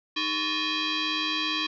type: tone with frequency modulation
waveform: sine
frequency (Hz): 407.3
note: G#4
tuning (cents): -34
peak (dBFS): -25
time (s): 0.16-1.67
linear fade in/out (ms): 10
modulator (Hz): 717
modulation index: 5.7
effects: none